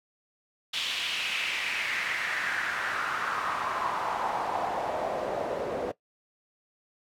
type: noise with band-pass filter sweep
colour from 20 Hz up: pink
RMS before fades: -31 dBFS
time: 0.73-5.92 s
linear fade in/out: 10 ms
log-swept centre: 3300 to 490 Hz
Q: 3.3
effects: noise-tail reverb RT60 0.1 s tail -17 dB re dry